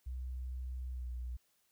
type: tone with pitch glide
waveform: sine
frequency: 63.3 to 61.21 Hz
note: B1 to B1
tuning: +43 to -15 cents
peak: -38 dBFS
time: 0.06-1.37 s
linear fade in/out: 10 ms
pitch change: -58 cents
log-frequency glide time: 0.9-1.08 s
effects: white hiss -75 dBFS RMS until 1.71 s